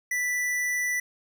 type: tone with hard clipping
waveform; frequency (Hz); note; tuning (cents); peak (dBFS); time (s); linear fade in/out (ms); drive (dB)
sine; 1975.5; B6; 0; -26; 0.11-1; 5; 17
effects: none